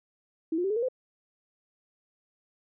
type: tone with pitch steps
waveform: sine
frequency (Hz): 323.2 / 354.5 / 388.8 / 426.5 / 467.8 / 513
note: E4 / F4 / G4 / G#4 / A#4 / C5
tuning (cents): -34 / +26 / -14 / +46 / +6 / -34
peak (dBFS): -25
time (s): 0.52-0.886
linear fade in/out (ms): 5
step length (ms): 61
effects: none